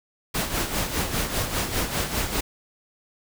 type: noise with tremolo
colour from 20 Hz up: pink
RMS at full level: -24 dBFS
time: 0.34-2.41 s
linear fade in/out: 10 ms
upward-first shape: sine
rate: 5 Hz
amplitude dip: 60%
effects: none